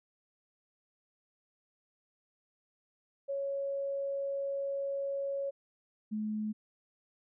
sine tone pair in turn, 554.4 / 214.1 Hz, C#5 / A3, 0 / -47 cents, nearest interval octave + major third, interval 1647 cents, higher first, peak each -32 / -32 dBFS, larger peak neither, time 3.28-5.51 / 6.11-6.53 s, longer first, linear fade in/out 20 ms, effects none

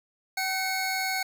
25% pulse tone pair together, 762 / 2184 Hz, G5 / C#7, -49 / -26 cents, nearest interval octave + tritone, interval 1823 cents, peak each -26 dBFS, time 0.37-1.23 s, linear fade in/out 5 ms, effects none

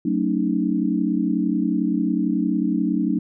sine chord, D# half-diminished seventh, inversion first, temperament just, 186.68 / 224 / 280 / 311.1 Hz, F#3 / A3 / C#4 / D#4, +16 / +31 / +18 / 0 cents, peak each -24 dBFS, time 0.05-3.19 s, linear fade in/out 5 ms, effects none

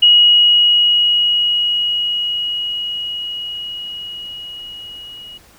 sine tone with level ramp, 2900 Hz, F#7, 35 cents flat, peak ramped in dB -5 to -32 dBFS, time 0.02-5.38 s, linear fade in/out 10 ms, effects pink hiss -47 dBFS RMS until 5.58 s

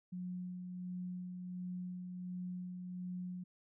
sine tone with tremolo, 180.7 Hz, F#3, 41 cents flat, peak -39 dBFS, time 0.12-3.44 s, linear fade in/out 10 ms, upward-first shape sine, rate 1.4 Hz, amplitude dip 35%, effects none

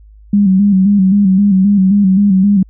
sine tone with vibrato, 196 Hz, G3, in tune, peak -6 dBFS, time 0.33-2.63 s, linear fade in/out 5 ms, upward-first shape square, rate 3.8 Hz, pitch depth 65 cents each way, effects added 52 Hz sine -37 dBFS peak until 2.69 s

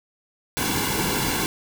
pink noise with comb filter, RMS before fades -24 dBFS, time 0.57-1.46 s, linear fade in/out 0 ms, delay 1.6 ms, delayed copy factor -0.7, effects none

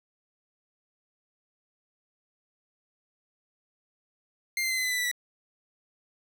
sawtooth tone with pitch steps, 2100 / 2078 / 2057 / 2036 / 2014 / 1993.6 / 1973 / 1952.6 Hz, C7 / C7 / C7 / C7 / B6 / B6 / B6 / B6, +6 / -12 / -30 / -48 / +33 / +16 / -2 / -20 cents, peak -23 dBFS, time 4.57-5.114 s, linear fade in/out 2 ms, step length 68 ms, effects none

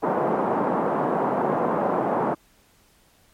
white band-pass noise, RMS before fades -23 dBFS, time 0.02-2.35 s, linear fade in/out 20 ms, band 170 to 960 Hz, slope 24 dB/octave, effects pink hiss -59 dBFS RMS until 3.33 s + MP3 64 kbps

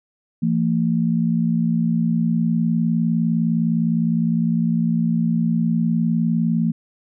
sine tone pair together, 168 / 227.7 Hz, E3 / A#3, +33 / -40 cents, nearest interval perfect fourth, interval 527 cents, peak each -19 dBFS, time 0.42-6.72 s, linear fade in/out 10 ms, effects none

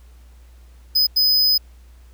square tone bursts at uneven times, 5020 Hz, D#8, 15 cents sharp, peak -14 dBFS, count 2, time 0.95-1.07 / 1.16-1.58 s, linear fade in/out 10 ms, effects added 60 Hz sine -43 dBFS peak until 2.13 s + pink hiss -58 dBFS RMS until 2.13 s

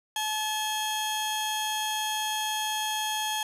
sawtooth tone pair together, 862 / 3254 Hz, A5 / G#7, -36 / -36 cents, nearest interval octave + major seventh, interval 2300 cents, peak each -26 / -28 dBFS, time 0.16-3.43 s, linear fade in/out 2 ms, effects resampled to 32000 Hz + 10-bit

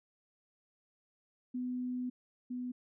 sine tone pair in turn, 250 / 248.6 Hz, B3 / B3, +21 / +12 cents, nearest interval unison, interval 9 cents, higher first, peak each -34 / -36 dBFS, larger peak first, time 1.54-2.1 / 2.5-2.72 s, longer first, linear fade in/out 10 ms, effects none

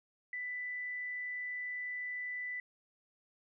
sine tone, 1987 Hz, B6, 10 cents sharp, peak -37 dBFS, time 0.33-2.6 s, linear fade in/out 2 ms, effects none

